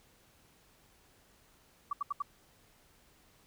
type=tone bursts; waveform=sine; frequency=1150 Hz; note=D6; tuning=37 cents flat; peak=-30 dBFS; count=4; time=1.91-2.222 s; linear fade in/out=5 ms; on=21 ms; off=76 ms; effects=pink hiss -65 dBFS RMS until 3.46 s